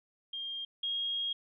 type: tone pair in turn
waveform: sine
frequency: 3212 / 3264 Hz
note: G7 / G#7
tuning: +41 / -31 cents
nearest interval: unison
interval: 28 cents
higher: second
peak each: -36 / -31 dBFS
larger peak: second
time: 0.33-0.65 / 0.83-1.33 s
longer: second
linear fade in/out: 5 ms
effects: none